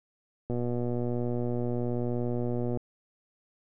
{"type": "click train", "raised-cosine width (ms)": 2, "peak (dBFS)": -19, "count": 276, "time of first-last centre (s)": [0.5, 2.773], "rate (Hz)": 121, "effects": []}